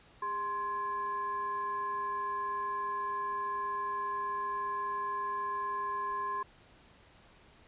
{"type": "tone with frequency modulation", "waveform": "sine", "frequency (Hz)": 1046.5, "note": "C6", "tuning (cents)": 0, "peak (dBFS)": -32, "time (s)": [0.22, 6.43], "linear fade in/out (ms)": 5, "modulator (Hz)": 642, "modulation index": 0.44, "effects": ["pink hiss -60 dBFS RMS until 7.67 s", "resampled to 8000 Hz"]}